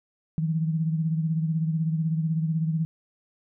sine beating tone pair, 159.5 / 175.5 Hz, D#3 / F3, +43 / +9 cents, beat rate 16 Hz, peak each -23 / -32 dBFS, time 0.38-2.85 s, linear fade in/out 0 ms, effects none

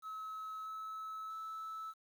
triangle tone with pitch steps, 1289 / 1298.7 / 1308.5 Hz, E6 / E6 / E6, -39 / -26 / -13 cents, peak -39 dBFS, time 0.02-1.94 s, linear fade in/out 50 ms, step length 640 ms, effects tanh soft clip ceiling -37 dBFS + 11-bit

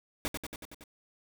pink noise with echo, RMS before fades -33 dBFS, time 0.25-0.28 s, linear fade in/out 0 ms, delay 93 ms, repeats 6, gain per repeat -3 dB, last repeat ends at 0.838 s, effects none

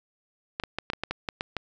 clicks, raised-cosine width 0.3 ms, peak -13 dBFS, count 10, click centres 0.599 / 0.637 / 0.786 / 0.901 / 0.934 / 1.036 / 1.11 / 1.288 / 1.409 / 1.567 s, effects resampled to 16000 Hz + 8-bit

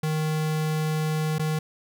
square tone with dropouts, 155.56 Hz, D#3, in tune, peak -24 dBFS, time 0.03-1.59 s, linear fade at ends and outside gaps 5 ms, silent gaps 1.384-1.394 s, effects none

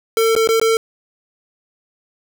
square tone with dropouts, 449.5 Hz, A4, 37 cents sharp, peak -13 dBFS, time 0.17-0.77 s, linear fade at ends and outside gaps 1 ms, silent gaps 0.352-0.363 / 0.474-0.489 / 0.598-0.614 s, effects none

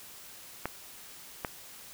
clicks, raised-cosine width 0.5 ms, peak -16 dBFS, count 2, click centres 0.656 / 1.448 s, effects white hiss -49 dBFS RMS until 1.93 s

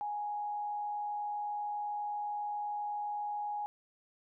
sine tone with frequency modulation, 830.6 Hz, G#5, in tune, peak -34 dBFS, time 0.01-3.66 s, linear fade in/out 0 ms, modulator 87.6 Hz, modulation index 0.26, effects none

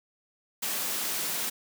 white high-pass noise, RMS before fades -31 dBFS, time 0.62-1.5 s, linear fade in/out 10 ms, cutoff 150 Hz, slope 96 dB/octave, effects none

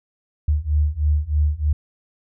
sine beating tone pair, 73.42 / 76.62 Hz, D2 / D#2, 0 / -26 cents, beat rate 3.2 Hz, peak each -20 / -19 dBFS, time 0.48-1.73 s, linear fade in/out 5 ms, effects none

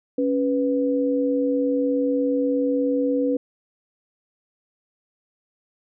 sine tone pair together, 277.2 / 493.9 Hz, C#4 / B4, 0 / 0 cents, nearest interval minor seventh, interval 1000 cents, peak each -21 / -22 dBFS, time 0.18-3.37 s, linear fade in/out 5 ms, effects none

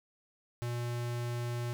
square tone, 120 Hz, B2, 49 cents flat, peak -34 dBFS, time 0.62-1.73 s, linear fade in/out 0 ms, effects none

